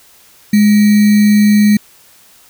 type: tone with sample-and-hold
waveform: sine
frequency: 208.6 Hz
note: G#3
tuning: 8 cents sharp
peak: -5 dBFS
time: 0.53-1.77 s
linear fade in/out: 5 ms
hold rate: 2100 Hz
effects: white hiss -45 dBFS RMS until 2.49 s